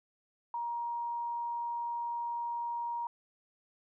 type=tone; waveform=sine; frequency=944 Hz; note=A#5; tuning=22 cents sharp; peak=-33 dBFS; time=0.54-3.07 s; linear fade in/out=2 ms; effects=none